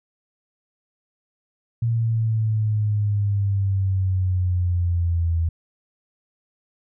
sine exponential sweep, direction down, 116.54 to 82.2 Hz, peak -18 dBFS, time 1.82-5.49 s, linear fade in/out 5 ms, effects none

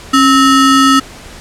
square ring-modulated tone, 784 Hz, G5, in tune, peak -3 dBFS, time 0.13-1 s, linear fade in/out 10 ms, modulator 513 Hz, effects pink hiss -33 dBFS RMS until 1.4 s + low-pass 9000 Hz 12 dB/octave

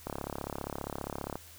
click train, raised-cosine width 1 ms, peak -21 dBFS, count 46, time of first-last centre 0.07-1.356 s, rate 35 Hz, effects added 84 Hz sine -56 dBFS peak until 1.58 s + white hiss -53 dBFS RMS until 1.58 s

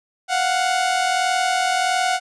sawtooth tone pair together, 698.5 / 740 Hz, F5 / F#5, 0 / 0 cents, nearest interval minor second, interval 100 cents, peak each -20 / -15 dBFS, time 0.28-2.2 s, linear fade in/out 50 ms, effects resampled to 22050 Hz

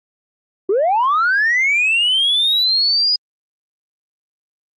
sine linear sweep, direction up, 360.1 to 4978 Hz, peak -11 dBFS, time 0.69-3.16 s, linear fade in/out 5 ms, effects tanh soft clip ceiling -10 dBFS + Opus 32 kbps

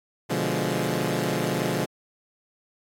15% pulse chord, B diminished seventh, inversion none, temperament equal, 123.47 / 146.83 / 174.61 / 207.7 Hz, B2 / D3 / F3 / Ab3, 0 / 0 / 0 / 0 cents, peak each -24 / -23 / -22 / -24 dBFS, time 0.29-1.86 s, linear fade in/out 20 ms, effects AAC 64 kbps

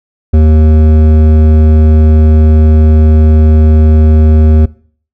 sine tone with hard clipping, 77.7 Hz, D#2, 2 cents flat, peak -4 dBFS, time 0.33-4.66 s, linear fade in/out 10 ms, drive 12 dB, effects noise-tail reverb RT60 0.5 s tail -21 dB re dry

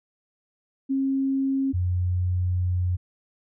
sine tone pair in turn, 270 / 90.1 Hz, C#4 / F#2, -45 / -45 cents, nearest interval octave + perfect fifth, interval 1900 cents, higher first, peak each -21 dBFS, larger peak neither, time 0.89-1.73 / 1.73-2.97 s, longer second, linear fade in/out 20 ms, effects none

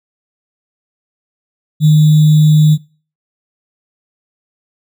sine tone with sample-and-hold, 153.4 Hz, D#3, 24 cents flat, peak -4 dBFS, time 1.8-2.78 s, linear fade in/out 50 ms, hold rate 3675 Hz, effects noise-tail reverb RT60 0.4 s tail -23 dB re dry

